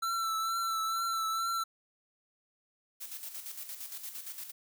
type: tone with vibrato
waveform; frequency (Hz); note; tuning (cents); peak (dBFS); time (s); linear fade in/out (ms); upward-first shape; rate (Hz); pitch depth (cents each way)
square; 1336; E6; +23; -31; 0.02-1.64; 10; triangle; 2.2; 35
type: noise with tremolo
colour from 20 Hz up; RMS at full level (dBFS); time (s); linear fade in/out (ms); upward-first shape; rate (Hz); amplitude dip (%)
blue; -41; 3-4.52; 20; square; 8.7; 55
effects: none